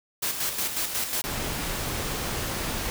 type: noise with tremolo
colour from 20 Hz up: white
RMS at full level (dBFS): -27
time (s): 0.22-1.22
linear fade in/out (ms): 10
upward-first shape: square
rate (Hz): 5.5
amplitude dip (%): 50
type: noise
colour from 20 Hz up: pink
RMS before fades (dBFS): -30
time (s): 1.24-2.9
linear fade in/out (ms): 0
effects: none